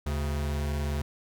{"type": "tone pair together", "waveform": "square", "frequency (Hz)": [73.42, 138.6], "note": ["D2", "C#3"], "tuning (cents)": [0, 0], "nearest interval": "major seventh", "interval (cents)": 1100, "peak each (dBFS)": [-29, -36], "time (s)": [0.06, 1.02], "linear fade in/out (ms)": 5, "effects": []}